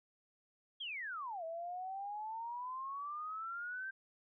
sine exponential two-way sweep, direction down then up, 3355 to 645 to 1577 Hz, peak -40 dBFS, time 0.8-3.91 s, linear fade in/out 10 ms, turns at 1.44 s, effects none

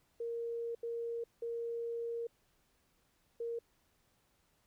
sine tone bursts at uneven times, 466.2 Hz, A#4, in tune, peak -36 dBFS, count 4, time 0.2-0.75 / 0.83-1.24 / 1.42-2.27 / 3.4-3.59 s, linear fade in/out 5 ms, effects pink hiss -74 dBFS RMS until 4.66 s

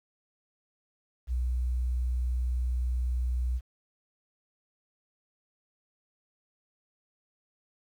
sine tone, 61.74 Hz, B1, in tune, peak -26 dBFS, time 1.27-3.61 s, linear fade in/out 50 ms, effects 10-bit

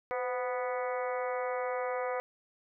harmonic tone with a mistuned harmonic, 246.9 Hz, B3, in tune, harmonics 2 / 3 / 4 / 5 / 6 / 7 / 8 / 9, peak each -33 / -38 / -41 / -41 / -46 / -50 / -45 / -48 dBFS, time 0.11-2.2 s, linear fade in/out 0 ms, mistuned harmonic 2, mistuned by +47 cents, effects none

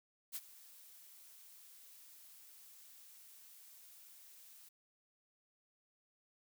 blue noise with ADSR envelope, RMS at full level -41 dBFS, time 0.32-4.69 s, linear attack 37 ms, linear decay 40 ms, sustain -18 dB, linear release 8 ms, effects none

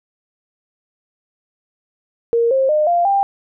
sine tone with pitch steps, 466.2 / 532.4 / 608.1 / 694.5 / 793.2 Hz, A#4 / C5 / D#5 / F5 / G5, 0 / +30 / -40 / -10 / +20 cents, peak -12 dBFS, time 2.33-3.23 s, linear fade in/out 0 ms, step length 180 ms, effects none

